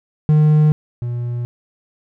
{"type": "tone pair in turn", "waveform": "triangle", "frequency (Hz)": [152.4, 120.44], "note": ["D#3", "B2"], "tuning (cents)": [-36, -43], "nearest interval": "major third", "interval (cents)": 407, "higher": "first", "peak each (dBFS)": [-7, -18], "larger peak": "first", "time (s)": [[0.29, 0.72], [1.02, 1.45]], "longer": "neither", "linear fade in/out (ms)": 0, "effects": []}